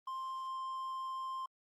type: tone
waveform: triangle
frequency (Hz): 1051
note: C6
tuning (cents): +7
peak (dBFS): -36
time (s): 0.07-1.46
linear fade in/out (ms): 5
effects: Opus 32 kbps